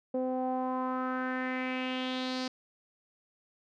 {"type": "tone with low-pass filter sweep", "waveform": "sawtooth", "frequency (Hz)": 256.5, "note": "C4", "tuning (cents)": -34, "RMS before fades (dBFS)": -33, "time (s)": [0.14, 2.48], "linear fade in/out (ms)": 5, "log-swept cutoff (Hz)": [560, 4900], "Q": 3.8, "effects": []}